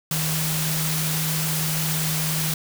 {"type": "tone in noise", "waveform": "sine", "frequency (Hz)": 157, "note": "D#3", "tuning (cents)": 16, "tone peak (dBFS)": -25, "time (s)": [0.11, 2.54], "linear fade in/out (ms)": 2, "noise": "white", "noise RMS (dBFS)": -26, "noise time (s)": [0.11, 2.54], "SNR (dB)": -2, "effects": []}